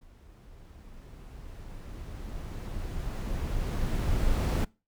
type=noise with level ramp; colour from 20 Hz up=brown; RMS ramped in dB=-53 to -24 dBFS; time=0.01-4.65 s; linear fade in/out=10 ms; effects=noise-tail reverb RT60 0.3 s tail -24 dB re dry